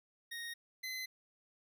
25% pulse tone pair in turn, 1864.7 / 2040 Hz, A#6 / C7, 0 / -44 cents, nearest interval major second, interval 156 cents, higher second, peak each -38 / -36 dBFS, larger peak second, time 0.31-0.54 / 0.83-1.06 s, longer neither, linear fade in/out 10 ms, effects none

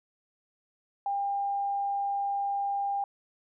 sine tone, 800 Hz, G5, 35 cents sharp, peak -27 dBFS, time 1.06-3.04 s, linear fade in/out 2 ms, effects none

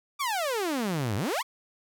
sawtooth exponential two-way sweep, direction down then up, 1199 to 94.6 to 1199 Hz, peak -23 dBFS, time 0.19-1.43 s, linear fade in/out 20 ms, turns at 1.16 s, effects none

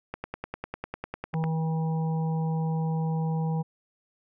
click train, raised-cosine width 0.5 ms, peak -18 dBFS, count 14, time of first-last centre 0.14-1.44 s, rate 10 Hz
harmonic tone, 160.7 Hz, E3, 44 cents flat, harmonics 1 / 3 / 5 / 6, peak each -25 / -38 / -38 / -43 dBFS, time 1.33-3.63 s, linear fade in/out 20 ms
effects none

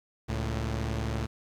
sawtooth tone pair together, 70.2 / 111.28 Hz, C#2 / A2, +22 / +20 cents, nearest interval minor sixth, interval 798 cents, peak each -28 dBFS, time 0.28-1.27 s, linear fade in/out 20 ms, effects low-pass 7000 Hz 12 dB/octave + 10-bit

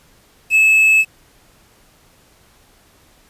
triangle tone with quantisation, 2600 Hz, E7, 24 cents flat, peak -7 dBFS, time 0.5-1.05 s, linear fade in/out 50 ms, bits 6, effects pink hiss -52 dBFS RMS until 3.29 s + resampled to 32000 Hz

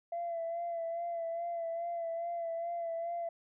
sine tone with vibrato, 676 Hz, E5, 43 cents sharp, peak -33 dBFS, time 0.12-3.29 s, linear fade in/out 5 ms, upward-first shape sine, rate 2.4 Hz, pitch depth 34 cents each way, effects tanh soft clip ceiling -30 dBFS

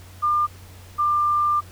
sine tone pair in turn, 1200 / 1192.4 Hz, D6 / D6, +37 / +26 cents, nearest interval unison, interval 11 cents, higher first, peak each -17 dBFS, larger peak neither, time 0.22-0.47 / 0.98-1.61 s, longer second, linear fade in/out 20 ms, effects added 91 Hz sine -42 dBFS peak until 1.71 s + pink hiss -48 dBFS RMS until 1.71 s

